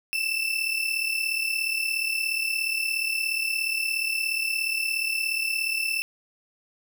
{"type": "tone pair together", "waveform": "35% pulse", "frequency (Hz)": [2637, 2674], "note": ["E7", "E7"], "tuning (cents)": [0, 24], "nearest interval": "unison", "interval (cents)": 24, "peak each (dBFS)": -26, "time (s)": [0.13, 6.02], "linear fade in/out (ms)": 0, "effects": []}